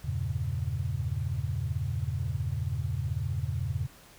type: chord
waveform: sine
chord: E diminished seventh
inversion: none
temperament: equal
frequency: 82.41 / 98 / 116.54 / 138.59 Hz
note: E2 / G2 / Bb2 / Db3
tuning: 0 / 0 / 0 / 0 cents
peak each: -34 dBFS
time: 0.04-3.87 s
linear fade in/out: 10 ms
effects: pink hiss -54 dBFS RMS until 4.18 s